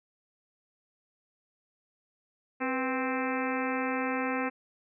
harmonic tone with a mistuned harmonic, 261.6 Hz, C4, in tune, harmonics 1 / 2 / 3 / 4 / 5 / 6 / 7 / 8 / 9 / 10, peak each -32 / -35 / -37 / -38 / -39 / -40 / -40 / -41 / -42 / -42 dBFS, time 2.6-4.5 s, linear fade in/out 20 ms, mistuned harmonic 2, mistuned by -78 cents, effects none

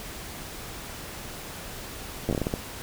slowing click train, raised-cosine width 2 ms, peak -13 dBFS, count 9, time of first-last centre 2.29-2.539 s, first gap 9 ms, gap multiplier 1.34, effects pink hiss -39 dBFS RMS until 2.82 s

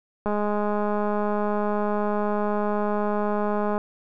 click train, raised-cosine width 1 ms, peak -13 dBFS, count 733, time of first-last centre 0.26-3.779 s, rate 208 Hz, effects none

